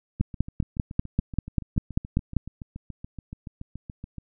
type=two click trains; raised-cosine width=5 ms; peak=-9 / -24 dBFS; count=12 / 29; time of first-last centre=0.21-2.367 / 0.2-4.183 s; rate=5.1 / 7.03 Hz; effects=none